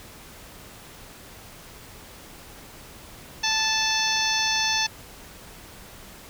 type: harmonic tone with a mistuned harmonic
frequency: 877 Hz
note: A5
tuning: 6 cents flat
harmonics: 1 / 2 / 3 / 4 / 5 / 6 / 7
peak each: -29 / -29 / -29 / -29 / -29 / -29 / -29 dBFS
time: 3.43-4.87 s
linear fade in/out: 10 ms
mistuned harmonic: 6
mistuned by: +26 cents
effects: pink hiss -45 dBFS RMS until 6.29 s